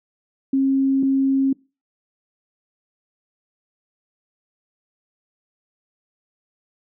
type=tone pair in turn; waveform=sine; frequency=270 / 270 Hz; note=C#4 / C#4; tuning=-45 / -45 cents; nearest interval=unison; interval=0 cents; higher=neither; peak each=-15 / -15 dBFS; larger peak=neither; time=0.53-1.03 / 1.03-1.53 s; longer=neither; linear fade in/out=5 ms; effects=noise-tail reverb RT60 0.3 s tail -24 dB re dry